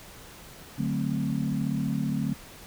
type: chord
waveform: sine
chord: D dominant seventh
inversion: none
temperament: equal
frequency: 146.83 / 185 / 220 / 261.6 Hz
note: D3 / F#3 / A3 / C4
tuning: 0 / 0 / 0 / 0 cents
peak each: -30 / -32 / -30 / -32 dBFS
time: 0.78-2.34 s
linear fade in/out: 10 ms
effects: pink hiss -47 dBFS RMS until 2.66 s